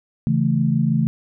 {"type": "chord", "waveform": "sine", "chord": "A major", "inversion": "first", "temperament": "equal", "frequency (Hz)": [138.59, 164.81, 220], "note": ["C#3", "E3", "A3"], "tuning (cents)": [0, 0, 0], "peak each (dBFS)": -20, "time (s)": [0.27, 1.07], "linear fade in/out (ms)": 0, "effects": []}